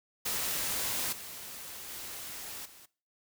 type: noise with level steps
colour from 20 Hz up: white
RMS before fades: -33 / -44 / -42 / -54 dBFS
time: 0.25-2.86 s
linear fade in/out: 10 ms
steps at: 1.12 / 1.88 / 2.65 s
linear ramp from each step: 10 ms
effects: noise-tail reverb RT60 0.4 s tail -21 dB re dry